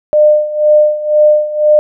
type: tone with tremolo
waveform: sine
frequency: 603 Hz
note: D5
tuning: 46 cents sharp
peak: -3 dBFS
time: 0.13-1.79 s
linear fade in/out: 0 ms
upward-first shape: sine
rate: 2 Hz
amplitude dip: 80%
effects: none